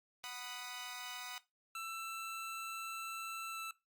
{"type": "chord", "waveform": "10% pulse", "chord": "B major", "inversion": "second", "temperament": "equal", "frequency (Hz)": [740, 987.8, 1244.5], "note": ["F#5", "B5", "D#6"], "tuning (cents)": [0, 0, 0], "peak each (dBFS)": -40, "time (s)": [0.24, 1.38], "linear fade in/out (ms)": 0}
{"type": "tone with pitch glide", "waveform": "25% pulse", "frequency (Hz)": [1333, 1324.6], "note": ["E6", "E6"], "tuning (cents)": [19, 8], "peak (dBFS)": -38, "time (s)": [1.75, 3.71], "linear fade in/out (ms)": 2, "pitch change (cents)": -11, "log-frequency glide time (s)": [3.51, 3.59]}
{"effects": ["noise-tail reverb RT60 0.2 s tail -17 dB re dry", "Opus 48 kbps"]}